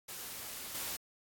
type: noise with level steps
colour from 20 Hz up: white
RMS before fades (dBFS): -44 / -39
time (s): 0.08-0.97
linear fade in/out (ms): 10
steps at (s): 0.74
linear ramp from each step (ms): 10
effects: AAC 64 kbps